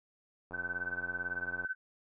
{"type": "click train", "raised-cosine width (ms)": 1, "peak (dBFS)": -33, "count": 102, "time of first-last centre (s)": [0.51, 1.647], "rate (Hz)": 88.8}
{"type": "tone with tremolo", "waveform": "sine", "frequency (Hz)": 1524, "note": "G6", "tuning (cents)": -49, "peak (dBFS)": -30, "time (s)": [0.53, 1.75], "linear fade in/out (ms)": 20, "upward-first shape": "triangle", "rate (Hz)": 18, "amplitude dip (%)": 100}
{"effects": []}